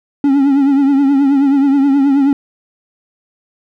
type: tone with vibrato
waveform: triangle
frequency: 277.2 Hz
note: C#4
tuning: in tune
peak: -6 dBFS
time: 0.24-2.33 s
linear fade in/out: 2 ms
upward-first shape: triangle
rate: 9.4 Hz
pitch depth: 77 cents each way
effects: none